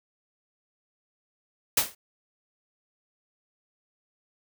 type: noise with exponential decay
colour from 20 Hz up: white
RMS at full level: -17 dBFS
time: 1.77-1.95 s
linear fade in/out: 5 ms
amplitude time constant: 38 ms
effects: none